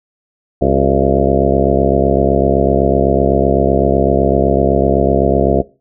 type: harmonic tone with a mistuned harmonic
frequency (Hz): 67.9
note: C#2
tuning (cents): -35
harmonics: 1 / 2 / 3 / 4 / 5 / 6 / 7 / 8 / 9 / 10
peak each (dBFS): -19 / -19 / -19 / -19 / -19 / -19 / -19 / -19 / -19 / -19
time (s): 0.61-5.62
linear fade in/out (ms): 10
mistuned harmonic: 5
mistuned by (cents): +77
effects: noise-tail reverb RT60 0.3 s tail -19 dB re dry